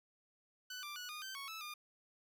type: tone with pitch steps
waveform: 15% pulse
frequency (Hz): 1496 / 1181 / 1469 / 1222 / 1549 / 1108 / 1309 / 1210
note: F#6 / D6 / F#6 / D#6 / G6 / C#6 / E6 / D#6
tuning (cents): +19 / +9 / -13 / -32 / -21 / -1 / -13 / -49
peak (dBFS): -38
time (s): 0.7-1.74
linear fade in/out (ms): 5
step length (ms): 130
effects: none